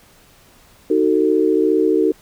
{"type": "chord", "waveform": "sine", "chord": "D# diminished", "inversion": "none", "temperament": "just", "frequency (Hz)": [311.1, 373.4, 448], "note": ["D#4", "F#4", "A4"], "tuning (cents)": [0, 16, 31], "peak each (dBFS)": -17, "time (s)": [0.9, 2.12], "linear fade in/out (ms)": 5, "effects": ["pink hiss -50 dBFS RMS until 2.21 s"]}